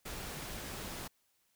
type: noise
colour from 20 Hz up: pink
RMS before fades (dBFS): -43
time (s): 0.05-1.08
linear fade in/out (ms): 10
effects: white hiss -75 dBFS RMS until 1.55 s